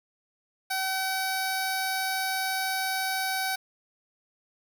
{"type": "tone with notch filter", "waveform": "10% pulse", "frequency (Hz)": 762, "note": "G5", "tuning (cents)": -49, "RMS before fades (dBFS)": -29, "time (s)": [0.7, 3.56], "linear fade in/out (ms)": 10, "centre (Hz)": 2900, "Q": 1.6, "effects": []}